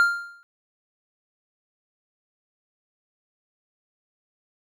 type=tone with exponential decay; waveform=triangle; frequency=1396.9 Hz; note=F6; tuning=in tune; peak=-11 dBFS; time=0-0.43 s; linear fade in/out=0 ms; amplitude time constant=93 ms; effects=none